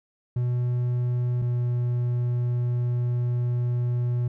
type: tone pair in turn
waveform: triangle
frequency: 122.7 / 121.71 Hz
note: B2 / B2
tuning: -11 / -25 cents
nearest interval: unison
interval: 14 cents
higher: first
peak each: -20 dBFS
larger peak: neither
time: 0.36-1.42 / 1.42-4.28 s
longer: second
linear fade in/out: 5 ms
effects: none